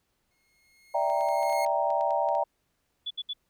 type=tone with exponential growth; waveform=sawtooth; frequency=2154 Hz; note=C7; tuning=50 cents sharp; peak=-30 dBFS; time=0.31-1.65 s; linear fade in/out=1 ms; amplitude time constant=290 ms
type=chord; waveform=sine; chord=E half-diminished seventh; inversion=third; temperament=equal; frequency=587.3 / 659.3 / 784 / 932.3 Hz; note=D5 / E5 / G5 / Bb5; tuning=0 / 0 / 0 / 0 cents; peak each=-29 dBFS; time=0.94-2.44 s; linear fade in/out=10 ms
type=clicks; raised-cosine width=0.2 ms; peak=-31 dBFS; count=12; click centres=1.1 / 1.209 / 1.287 / 1.43 / 1.497 / 1.527 / 1.664 / 1.904 / 2.01 / 2.107 / 2.288 / 2.351 s
type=tone bursts; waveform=sine; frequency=3438 Hz; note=A7; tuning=41 cents flat; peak=-30 dBFS; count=3; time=3.06-3.335 s; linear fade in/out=10 ms; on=47 ms; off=67 ms
effects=pink hiss -75 dBFS RMS until 3.49 s